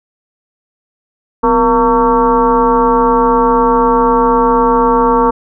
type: tone with frequency modulation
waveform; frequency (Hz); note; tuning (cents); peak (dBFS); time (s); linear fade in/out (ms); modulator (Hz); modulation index
sine; 691; F5; -19; -7; 1.43-5.31; 10; 219; 2.2
effects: none